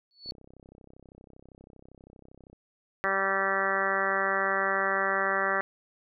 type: tone with exponential growth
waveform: sine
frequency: 4435 Hz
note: C#8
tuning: in tune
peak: -31 dBFS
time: 0.11-0.31 s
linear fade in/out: 0 ms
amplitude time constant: 43 ms
type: click train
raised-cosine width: 2 ms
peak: -38 dBFS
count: 75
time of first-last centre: 0.26-2.53 s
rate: 32.6 Hz
type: harmonic tone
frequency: 194.1 Hz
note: G3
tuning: 17 cents flat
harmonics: 1 / 2 / 3 / 4 / 5 / 6 / 7 / 8 / 9 / 10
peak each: -42 / -35 / -33 / -35 / -39 / -32 / -33 / -33 / -32 / -33 dBFS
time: 3.04-5.61 s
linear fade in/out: 0 ms
effects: none